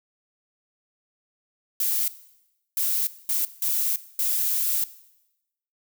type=noise bursts at uneven times; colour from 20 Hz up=violet; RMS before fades=-24 dBFS; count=5; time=1.8-2.08 / 2.77-3.07 / 3.29-3.45 / 3.62-3.96 / 4.19-4.84 s; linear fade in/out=2 ms; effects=noise-tail reverb RT60 0.9 s tail -17 dB re dry